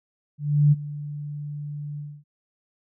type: tone with ADSR envelope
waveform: sine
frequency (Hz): 146.83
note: D3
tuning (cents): 0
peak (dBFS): -12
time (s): 0.38-2.24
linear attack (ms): 340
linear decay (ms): 28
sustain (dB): -18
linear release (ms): 260
effects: none